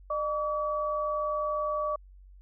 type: tone pair together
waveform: sine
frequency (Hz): 605.5 / 1143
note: D#5 / D6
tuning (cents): -47 / -47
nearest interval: major seventh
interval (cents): 1100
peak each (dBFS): -30 / -30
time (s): 0.1-1.96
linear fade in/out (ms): 5
effects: added 47 Hz sine -49 dBFS peak until 2.41 s